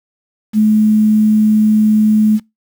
sine tone with quantisation, 214.7 Hz, A3, 42 cents flat, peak -7 dBFS, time 0.53-2.4 s, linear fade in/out 50 ms, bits 6, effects noise-tail reverb RT60 0.2 s tail -24 dB re dry

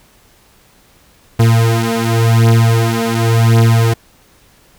40% pulse beating tone pair, 114 / 114.91 Hz, A#2 / A#2, -38 / -24 cents, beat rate 0.91 Hz, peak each -11 dBFS, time 1.39-3.94 s, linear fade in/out 10 ms, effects pink hiss -49 dBFS RMS until 4.78 s

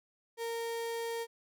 35% pulse tone, 462 Hz, A#4, 16 cents flat, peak -33 dBFS, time 0.37-1.27 s, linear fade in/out 50 ms, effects none

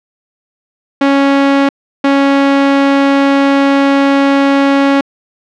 sawtooth tone bursts at uneven times, 277.2 Hz, C#4, in tune, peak -3 dBFS, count 2, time 1.01-1.69 / 2.04-5.01 s, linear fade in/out 5 ms, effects low-pass 3000 Hz 12 dB/octave

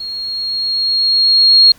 sine tone with level ramp, 4277 Hz, C8, 37 cents sharp, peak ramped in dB -22 to -3 dBFS, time 0-1.72 s, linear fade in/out 5 ms, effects pink hiss -46 dBFS RMS until 1.78 s

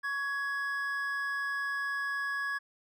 triangle tone pair together, 1117.3 / 1674 Hz, C#6 / G#6, +13 / +13 cents, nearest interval perfect fifth, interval 700 cents, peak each -36 / -30 dBFS, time 0.03-2.59 s, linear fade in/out 20 ms, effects none

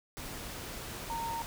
sine tone in noise, 921 Hz, A#5, 21 cents flat, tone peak -34 dBFS, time 1.1-1.42 s, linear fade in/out 0 ms, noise pink, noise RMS -42 dBFS, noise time 0.17-1.46 s, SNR +5 dB, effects none

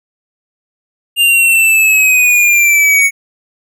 square linear sweep, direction down, 2811 to 2217 Hz, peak -7 dBFS, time 1.16-3.11 s, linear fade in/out 50 ms, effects none

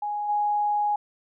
sine tone with level steps, 830.6 Hz, G#5, in tune, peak -26 / -21 dBFS, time 0.02-0.96 s, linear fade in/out 5 ms, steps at 0.28 s, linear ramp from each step 20 ms, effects none

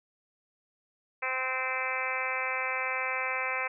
harmonic tone, 259.1 Hz, C4, 17 cents flat, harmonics 2 / 3 / 4 / 5 / 6 / 7 / 8 / 9 / 10, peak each -39 / -40 / -37 / -39 / -39 / -40 / -35 / -35 / -39 dBFS, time 1.22-3.68 s, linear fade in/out 10 ms, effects none

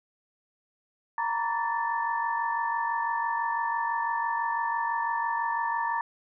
sine tone cluster, 923 / 969 / 1149 / 1762 Hz, A#5 / B5 / D6 / A6, -17 / -33 / -38 / +2 cents, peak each -28 / -34 / -35 / -33 dBFS, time 1.18-6.01 s, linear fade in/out 2 ms, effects none

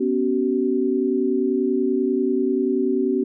sine chord, B suspended second, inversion none, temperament equal with one note detuned, 246.9 / 277.2 / 379.1 Hz, B3 / C#4 / F#4, 0 / 0 / +42 cents, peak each -23 / -23 / -21 dBFS, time 0-3.24 s, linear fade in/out 10 ms, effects none

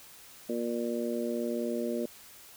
harmonic tone, 118.4 Hz, A#2, 27 cents sharp, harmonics 2 / 3 / 4 / 5, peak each -33 / -35 / -36 / -37 dBFS, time 0.49-2.06 s, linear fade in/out 5 ms, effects white hiss -52 dBFS RMS until 2.56 s

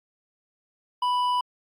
sine tone with hard clipping, 989 Hz, B5, 2 cents sharp, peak -23 dBFS, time 1.02-1.41 s, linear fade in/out 5 ms, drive 7 dB, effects AAC 64 kbps

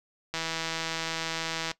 click train, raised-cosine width 0.2 ms, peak -14 dBFS, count 225, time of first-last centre 0.34-1.714 s, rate 163 Hz, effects noise-tail reverb RT60 0.1 s tail -18 dB re dry

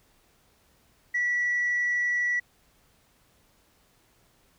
sine tone, 1948 Hz, B6, 24 cents flat, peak -22 dBFS, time 1.14-2.4 s, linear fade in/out 10 ms, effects tanh soft clip ceiling -20 dBFS + pink hiss -64 dBFS RMS until 4.58 s

